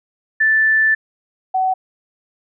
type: tone pair in turn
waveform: sine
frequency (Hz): 1760 / 752.5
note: A6 / F#5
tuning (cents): 0 / +29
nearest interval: octave + minor third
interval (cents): 1471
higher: first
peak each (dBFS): -11 / -14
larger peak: first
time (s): 0.4-0.95 / 1.54-1.74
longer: first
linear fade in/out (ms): 10
effects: none